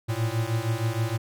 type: beating tone pair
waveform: square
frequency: 110 / 116.4 Hz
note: A2 / A#2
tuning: 0 / -2 cents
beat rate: 6.4 Hz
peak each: -28 dBFS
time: 0.08-1.18 s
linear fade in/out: 20 ms
effects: none